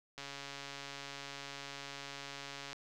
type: click train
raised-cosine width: 0.2 ms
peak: -27 dBFS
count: 358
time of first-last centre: 0.18-2.73 s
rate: 140 Hz
effects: none

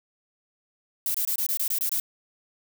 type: noise bursts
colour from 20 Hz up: violet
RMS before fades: -26 dBFS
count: 9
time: 1.06-2 s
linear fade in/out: 2 ms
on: 84 ms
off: 23 ms
effects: none

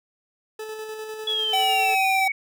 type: tone with tremolo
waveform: 40% pulse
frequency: 434.6 Hz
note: A4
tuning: 21 cents flat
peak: -30 dBFS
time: 0.59-1.95 s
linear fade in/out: 5 ms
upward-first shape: square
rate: 10 Hz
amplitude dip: 30%
type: exponential sweep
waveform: sine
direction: down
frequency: 3400 to 2217 Hz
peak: -22 dBFS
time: 1.27-2.32 s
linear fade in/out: 5 ms
type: tone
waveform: square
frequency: 767 Hz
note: G5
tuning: 38 cents flat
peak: -21 dBFS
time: 1.53-2.28 s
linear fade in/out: 5 ms
effects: none

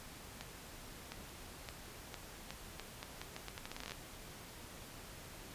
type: accelerating click train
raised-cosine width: 0.2 ms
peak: -26 dBFS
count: 21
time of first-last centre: 0.41-3.919 s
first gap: 710 ms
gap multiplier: 0.8
effects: pink hiss -52 dBFS RMS until 5.54 s + resampled to 32000 Hz

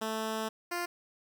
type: tone pair in turn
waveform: 10% pulse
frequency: 220 / 349.2 Hz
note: A3 / F4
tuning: 0 / 0 cents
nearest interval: minor sixth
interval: 800 cents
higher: second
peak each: -24 dBFS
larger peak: neither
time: 0.01-0.49 / 0.71-0.86 s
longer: first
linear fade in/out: 10 ms
effects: 11-bit

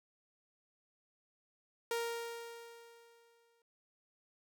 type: tone with exponential decay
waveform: sawtooth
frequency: 466.2 Hz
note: A#4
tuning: in tune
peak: -29 dBFS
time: 1.91-3.62 s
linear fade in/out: 2 ms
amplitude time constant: 370 ms
effects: none

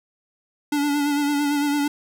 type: tone with vibrato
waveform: square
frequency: 289.3 Hz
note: D4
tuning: 26 cents flat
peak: -20 dBFS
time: 0.72-1.88 s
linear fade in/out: 5 ms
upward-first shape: sine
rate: 8.9 Hz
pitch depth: 34 cents each way
effects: none

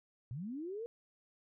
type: linear sweep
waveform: sine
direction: up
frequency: 109 to 480 Hz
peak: -39 dBFS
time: 0.31-0.86 s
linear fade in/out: 0 ms
effects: none

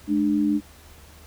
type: tone pair together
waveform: sine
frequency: 211.7 / 298.7 Hz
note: G#3 / D4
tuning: +33 / +29 cents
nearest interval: tritone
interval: 596 cents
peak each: -23 / -20 dBFS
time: 0.07-0.61 s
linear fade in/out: 50 ms
effects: added 76 Hz sine -48 dBFS peak until 1.26 s + pink hiss -50 dBFS RMS until 1.26 s

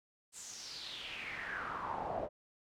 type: noise with band-pass filter sweep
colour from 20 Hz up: brown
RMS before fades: -42 dBFS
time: 0.32-2.29 s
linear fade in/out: 50 ms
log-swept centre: 8100 to 590 Hz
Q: 4.8
effects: none

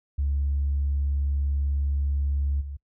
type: tone with level steps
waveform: sine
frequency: 70.4 Hz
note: C#2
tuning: 27 cents sharp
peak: -21 / -32 dBFS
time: 0.18-2.77 s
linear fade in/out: 10 ms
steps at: 2.6 s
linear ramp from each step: 20 ms
effects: noise-tail reverb RT60 0.1 s tail -26 dB re dry + tanh soft clip ceiling -18 dBFS

